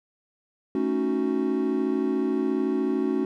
triangle chord, D# half-diminished seventh, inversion second, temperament equal, 220 / 277.2 / 311.1 / 370 Hz, A3 / C#4 / D#4 / F#4, 0 / 0 / 0 / 0 cents, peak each -28 / -24 / -29 / -25 dBFS, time 0.75-3.25 s, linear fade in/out 2 ms, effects none

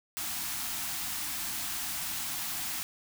white band-stop noise, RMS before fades -35 dBFS, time 0.17-2.83 s, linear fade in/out 0 ms, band 340 to 650 Hz, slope 96 dB/octave, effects none

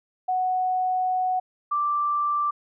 sine tone pair in turn, 740 / 1174.7 Hz, F#5 / D6, 0 / 0 cents, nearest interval minor sixth, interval 800 cents, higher second, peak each -21 dBFS, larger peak neither, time 0.28-1.4 / 1.71-2.51 s, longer first, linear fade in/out 10 ms, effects none

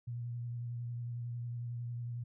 sine tone with vibrato, 119.6 Hz, A#2, 45 cents sharp, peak -37 dBFS, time 0.07-2.24 s, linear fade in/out 10 ms, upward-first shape sine, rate 11 Hz, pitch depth 21 cents each way, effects none

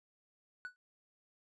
triangle tone with exponential decay, 1480 Hz, F#6, in tune, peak -35 dBFS, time 0.65-0.76 s, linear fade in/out 0 ms, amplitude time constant 22 ms, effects tanh soft clip ceiling -32 dBFS + resampled to 22050 Hz

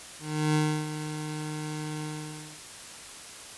25% pulse tone with ADSR envelope, 153 Hz, D#3, 29 cents flat, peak -18 dBFS, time 0.19-2.61 s, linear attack 360 ms, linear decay 310 ms, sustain -11 dB, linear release 580 ms, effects white hiss -44 dBFS RMS until 3.57 s + resampled to 24000 Hz

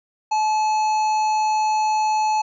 harmonic tone, 861 Hz, A5, 38 cents flat, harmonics 1 / 3 / 5 / 7 / 8, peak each -17 / -33 / -36 / -39 / -40 dBFS, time 0.31-2.42 s, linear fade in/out 10 ms, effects none

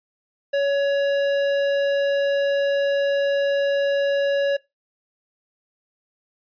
sine tone with tanh clipping, 561 Hz, C#5, 21 cents sharp, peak -20 dBFS, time 0.53-4.57 s, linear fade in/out 10 ms, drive 15 dB, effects noise-tail reverb RT60 0.2 s tail -21 dB re dry + resampled to 11025 Hz

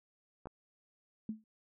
clicks, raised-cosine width 1 ms, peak -32 dBFS, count 2, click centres 0.457 / 0.471 s
sine tone with exponential decay, 217.9 Hz, A3, 17 cents flat, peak -32 dBFS, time 1.29-1.44 s, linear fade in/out 2 ms, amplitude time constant 32 ms
effects none

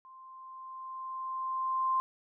sine tone with level ramp, 1046.5 Hz, C6, in tune, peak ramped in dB -50 to -25 dBFS, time 0.05-2 s, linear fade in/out 0 ms, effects none

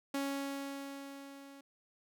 sawtooth tone with level ramp, 277.2 Hz, C#4, in tune, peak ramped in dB -29 to -48 dBFS, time 0.14-1.61 s, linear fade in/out 5 ms, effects none

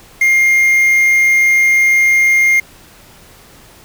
triangle tone with quantisation, 2121 Hz, C7, 23 cents sharp, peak -6 dBFS, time 0.21-2.6 s, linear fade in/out 5 ms, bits 5, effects pink hiss -42 dBFS RMS until 3.84 s

